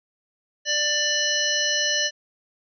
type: harmonic tone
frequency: 592 Hz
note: D5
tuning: 14 cents sharp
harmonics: 1 / 3 / 5 / 7 / 9 / 10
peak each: -31 / -26 / -26 / -28 / -30 / -27 dBFS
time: 0.65-2.11 s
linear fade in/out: 50 ms
effects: none